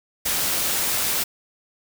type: noise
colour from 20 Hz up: white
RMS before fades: -23 dBFS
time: 0.25-1.24 s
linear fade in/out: 10 ms
effects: none